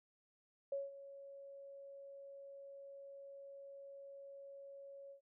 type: tone with ADSR envelope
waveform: sine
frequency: 555 Hz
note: C#5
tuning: 2 cents sharp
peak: -36 dBFS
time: 0.72-5.21 s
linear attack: 4 ms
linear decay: 180 ms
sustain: -15 dB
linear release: 100 ms
effects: none